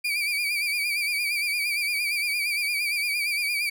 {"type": "tone with vibrato", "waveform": "35% pulse", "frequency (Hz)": 2349, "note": "D7", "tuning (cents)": 0, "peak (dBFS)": -22, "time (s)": [0.04, 3.7], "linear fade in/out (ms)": 10, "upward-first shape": "sine", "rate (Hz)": 8.7, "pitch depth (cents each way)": 70, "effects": []}